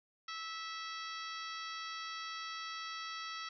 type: harmonic tone with a mistuned harmonic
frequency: 654 Hz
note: E5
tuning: 14 cents flat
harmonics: 2 / 3 / 4 / 5 / 6 / 7 / 8 / 9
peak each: -44 / -48 / -52 / -50 / -51 / -52 / -53 / -59 dBFS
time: 0.28-3.49 s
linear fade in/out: 5 ms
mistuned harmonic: 8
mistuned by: +63 cents
effects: none